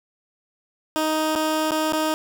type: tone with dropouts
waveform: 15% pulse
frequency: 312.2 Hz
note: D#4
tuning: 6 cents sharp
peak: -14 dBFS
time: 0.96-2.14 s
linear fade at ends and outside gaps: 0 ms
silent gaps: 1.352-1.358 / 1.709-1.718 / 1.924-1.933 s
effects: none